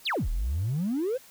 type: exponential two-way sweep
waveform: triangle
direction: down then up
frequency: 5274 to 35.4 to 546 Hz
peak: -22 dBFS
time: 0.05-1.18 s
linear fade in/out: 20 ms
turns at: 0.29 s
effects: tanh soft clip ceiling -22 dBFS + white hiss -53 dBFS RMS until 1.3 s